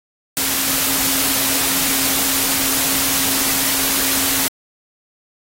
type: tone in noise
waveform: sine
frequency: 270 Hz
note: C#4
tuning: 45 cents flat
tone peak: -29 dBFS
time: 0.37-4.48 s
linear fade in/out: 0 ms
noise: white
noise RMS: -18 dBFS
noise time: 0.37-4.48 s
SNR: -14 dB
effects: AAC 48 kbps